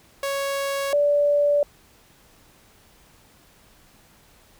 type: tone pair in turn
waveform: sawtooth / sine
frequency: 554.4 / 580.8 Hz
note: C#5 / D5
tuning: 0 / -19 cents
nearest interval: minor second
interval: 81 cents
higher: second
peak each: -20 / -16 dBFS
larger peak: second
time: 0.23-0.93 / 0.93-1.63 s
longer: neither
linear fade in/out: 2 ms
effects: pink hiss -55 dBFS RMS until 4.59 s